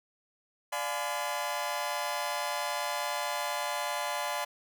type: chord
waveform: sawtooth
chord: D diminished seventh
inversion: none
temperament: just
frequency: 587.3 / 704.8 / 845.8 / 1014.9 Hz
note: D5 / F5 / Ab5 / Cb6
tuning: 0 / +16 / +31 / +47 cents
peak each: -33 / -34 / -33 / -32 dBFS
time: 0.72-4.45 s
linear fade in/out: 10 ms
effects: none